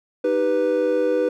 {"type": "chord", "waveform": "triangle", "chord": "Eb augmented", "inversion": "none", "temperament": "equal", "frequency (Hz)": [311.1, 392, 493.9], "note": ["Eb4", "G4", "B4"], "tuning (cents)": [0, 0, 0], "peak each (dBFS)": [-23, -23, -17], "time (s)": [0.24, 1.29], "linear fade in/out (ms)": 5, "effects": []}